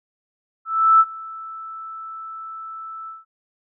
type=tone with ADSR envelope; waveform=sine; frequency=1318.5 Hz; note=E6; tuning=in tune; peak=-8 dBFS; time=0.65-3.25 s; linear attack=350 ms; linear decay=45 ms; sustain=-23 dB; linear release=170 ms; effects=none